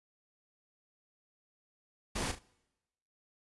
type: noise with echo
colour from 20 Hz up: pink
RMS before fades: -35 dBFS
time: 2.15-2.32 s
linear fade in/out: 10 ms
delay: 36 ms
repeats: 2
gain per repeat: -9 dB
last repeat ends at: 2.392 s
effects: noise-tail reverb RT60 1.0 s tail -25 dB re dry + resampled to 24000 Hz